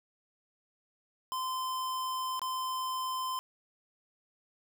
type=tone with dropouts; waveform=square; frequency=1032 Hz; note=C6; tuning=24 cents flat; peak=-33 dBFS; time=1.32-3.39 s; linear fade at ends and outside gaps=0 ms; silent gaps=2.394-2.417 s; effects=none